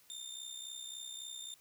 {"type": "tone with amplitude modulation", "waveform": "25% pulse", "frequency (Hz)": 3614, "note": "A7", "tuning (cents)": 46, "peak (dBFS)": -37, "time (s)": [0.1, 1.54], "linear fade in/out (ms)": 0, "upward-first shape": "sine", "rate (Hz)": 63.6, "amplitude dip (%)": 65, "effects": ["white hiss -65 dBFS RMS until 1.6 s"]}